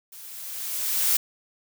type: noise with level ramp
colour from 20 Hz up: blue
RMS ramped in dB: -44 to -20 dBFS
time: 0.12-1.17 s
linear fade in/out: 5 ms
effects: none